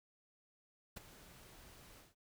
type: noise with ADSR envelope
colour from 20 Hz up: pink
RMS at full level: -45 dBFS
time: 0.96-2.15 s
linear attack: 11 ms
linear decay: 15 ms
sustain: -14 dB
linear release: 170 ms
effects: none